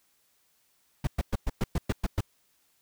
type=noise bursts; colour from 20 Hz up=brown; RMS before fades=-26 dBFS; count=9; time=1.04-2.208 s; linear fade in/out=5 ms; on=32 ms; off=110 ms; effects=white hiss -69 dBFS RMS until 2.81 s